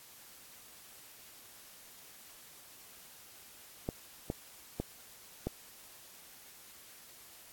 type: clicks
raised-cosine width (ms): 2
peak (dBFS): -20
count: 4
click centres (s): 3.889 / 4.301 / 4.8 / 5.47
effects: white hiss -55 dBFS RMS until 7.52 s + AAC 64 kbps